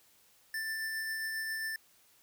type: tone with tremolo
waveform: square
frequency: 1772 Hz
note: A6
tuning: 12 cents sharp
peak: -34 dBFS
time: 0.54-1.76 s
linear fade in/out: 2 ms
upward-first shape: triangle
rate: 7.4 Hz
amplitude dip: 25%
effects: white hiss -65 dBFS RMS until 2.22 s